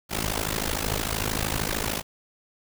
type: noise with amplitude modulation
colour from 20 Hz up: pink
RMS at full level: -24 dBFS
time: 0.09-2.03 s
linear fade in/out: 50 ms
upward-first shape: sine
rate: 53.2 Hz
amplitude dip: 90%
effects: none